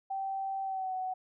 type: tone with pitch glide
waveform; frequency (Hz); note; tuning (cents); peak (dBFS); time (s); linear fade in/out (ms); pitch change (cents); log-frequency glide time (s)
sine; 776 to 747; G5 to F#5; -18 to +16; -32; 0.1-1.14; 10; -66; 0.63-0.94
effects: none